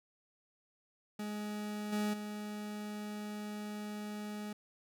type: tone with level steps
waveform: 40% pulse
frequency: 209.4 Hz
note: G#3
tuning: 15 cents sharp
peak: -37 / -31 / -39 dBFS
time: 1.19-4.53 s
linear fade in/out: 5 ms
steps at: 1.92 / 2.13 s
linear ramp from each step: 10 ms
effects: none